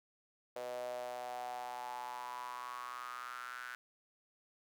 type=tone with high-pass filter sweep; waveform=sawtooth; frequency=123.47 Hz; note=B2; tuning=in tune; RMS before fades=-44 dBFS; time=0.56-3.75 s; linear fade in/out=0 ms; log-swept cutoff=560 to 1500 Hz; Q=7.3; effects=none